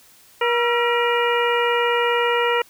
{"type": "harmonic tone with a mistuned harmonic", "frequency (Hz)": 477.5, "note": "A#4", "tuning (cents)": 42, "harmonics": [1, 2, 3, 4, 5, 6], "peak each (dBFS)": [-20, -23, -25, -26, -27, -28], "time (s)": [0.41, 2.62], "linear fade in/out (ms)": 5, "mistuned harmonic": 3, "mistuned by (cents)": -84, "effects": ["white hiss -51 dBFS RMS until 2.69 s"]}